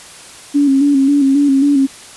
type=tone with vibrato; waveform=sine; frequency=278.5 Hz; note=C#4; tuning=8 cents sharp; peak=-8 dBFS; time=0.54-1.87 s; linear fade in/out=20 ms; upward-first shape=square; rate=3.7 Hz; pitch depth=49 cents each way; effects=white hiss -36 dBFS RMS until 2.16 s + resampled to 24000 Hz